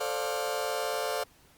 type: chord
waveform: sawtooth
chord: D minor seventh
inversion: second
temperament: just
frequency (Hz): 440.5 / 528.6 / 587.3 / 704.8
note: A4 / C5 / D5 / F5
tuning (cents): +2 / +18 / 0 / +16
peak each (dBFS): -31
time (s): 0-1.24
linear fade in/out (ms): 10
effects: pink hiss -60 dBFS RMS until 1.57 s + Opus 48 kbps